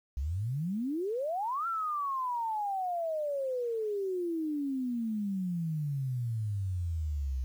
sine exponential two-way sweep, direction up then down, 62.9 to 1380 to 62.9 Hz, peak -30 dBFS, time 0.17-7.44 s, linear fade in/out 0 ms, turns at 1.67 s, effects 10-bit

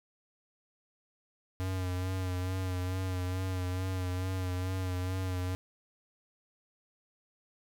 square tone with vibrato, 92.3 Hz, F#2, 4 cents flat, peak -32 dBFS, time 1.6-5.55 s, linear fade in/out 0 ms, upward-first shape sine, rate 2.3 Hz, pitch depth 33 cents each way, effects none

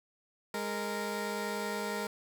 15% pulse tone pair together, 206.6 / 463.8 Hz, G#3 / A#4, -9 / -9 cents, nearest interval octave + major second, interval 1400 cents, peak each -30 / -30 dBFS, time 0.54-2.07 s, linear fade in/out 2 ms, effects none

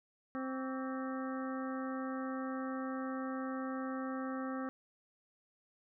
harmonic tone with a mistuned harmonic, 262.6 Hz, C4, 6 cents sharp, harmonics 1 / 2 / 3 / 4 / 5 / 6 / 7, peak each -38 / -44 / -49 / -47 / -47 / -52 / -53 dBFS, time 0.35-4.69 s, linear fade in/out 0 ms, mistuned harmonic 4, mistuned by +140 cents, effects none

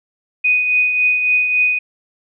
sine tone with tremolo, 2489 Hz, D#7, in tune, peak -10 dBFS, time 0.44-1.79 s, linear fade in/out 10 ms, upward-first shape triangle, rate 3.6 Hz, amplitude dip 50%, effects none

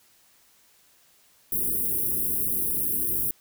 white band-stop noise, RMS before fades -26 dBFS, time 1.52-3.31 s, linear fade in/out 2 ms, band 430 to 10000 Hz, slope 48 dB/octave, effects white hiss -60 dBFS RMS until 3.4 s

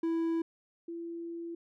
triangle / sine tone pair in turn, 330 / 337.3 Hz, E4 / E4, +2 / +40 cents, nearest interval unison, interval 38 cents, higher second, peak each -26 / -37 dBFS, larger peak first, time 0.03-0.42 / 0.88-1.55 s, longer second, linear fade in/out 5 ms, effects none

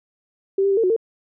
sine tone with pitch steps, 389.5 / 395.9 / 390.9 / 453.5 / 367.6 / 452.3 Hz, G4 / G4 / G4 / A#4 / F#4 / A4, -11 / +17 / -5 / -48 / -11 / +48 cents, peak -15 dBFS, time 0.58-0.964 s, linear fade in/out 5 ms, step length 64 ms, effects none

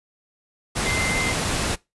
sine tone in noise, 2079 Hz, C7, 12 cents flat, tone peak -25 dBFS, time 0.85-1.33 s, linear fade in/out 20 ms, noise pink, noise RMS -24 dBFS, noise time 0.75-1.76 s, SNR -4 dB, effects noise-tail reverb RT60 0.2 s tail -21 dB re dry + resampled to 24000 Hz

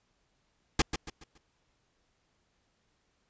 pink noise with echo, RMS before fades -23 dBFS, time 0.79-0.82 s, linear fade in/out 5 ms, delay 140 ms, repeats 4, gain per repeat -9 dB, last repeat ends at 1.38 s, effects pink hiss -74 dBFS RMS until 3.29 s + resampled to 16000 Hz

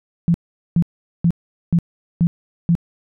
sine tone bursts, 170 Hz, F3, 46 cents flat, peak -11 dBFS, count 6, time 0.28-2.752 s, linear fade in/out 0 ms, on 62 ms, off 420 ms, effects none

